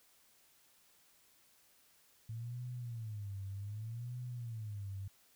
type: tone with vibrato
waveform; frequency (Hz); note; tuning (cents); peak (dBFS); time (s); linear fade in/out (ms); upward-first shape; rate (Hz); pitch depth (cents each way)
sine; 110; A2; 0; -40; 2.29-5.08; 5; sine; 0.65; 210
effects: white hiss -68 dBFS RMS until 5.35 s